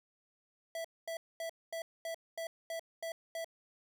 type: tone bursts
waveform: square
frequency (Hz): 659.3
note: E5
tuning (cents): 0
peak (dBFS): -38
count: 9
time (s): 0.75-3.445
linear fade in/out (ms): 2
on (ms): 95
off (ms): 230
effects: none